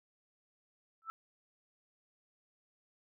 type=tone with exponential growth; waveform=sine; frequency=1322 Hz; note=E6; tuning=5 cents sharp; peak=-34 dBFS; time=1.02-1.1 s; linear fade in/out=0 ms; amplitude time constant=17 ms; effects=none